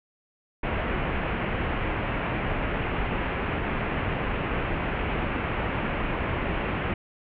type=low-pass noise; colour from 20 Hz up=pink; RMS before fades=-28 dBFS; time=0.63-6.94 s; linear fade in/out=5 ms; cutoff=2800 Hz; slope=48 dB/octave; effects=none